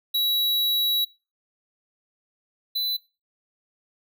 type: tone pair in turn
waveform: square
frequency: 3900 / 4000 Hz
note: B7 / B7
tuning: -23 / +21 cents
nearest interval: unison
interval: 44 cents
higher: second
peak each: -21 / -24 dBFS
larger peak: first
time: 0.14-1.05 / 2.75-2.97 s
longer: first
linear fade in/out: 10 ms
effects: noise-tail reverb RT60 0.3 s tail -22 dB re dry